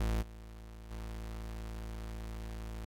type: tone with level steps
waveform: 40% pulse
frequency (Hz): 55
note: A1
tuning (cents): 0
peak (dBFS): -29 / -46 / -39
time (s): 0-2.85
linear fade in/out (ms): 5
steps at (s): 0.21 / 0.9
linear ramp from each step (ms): 20
effects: AAC 48 kbps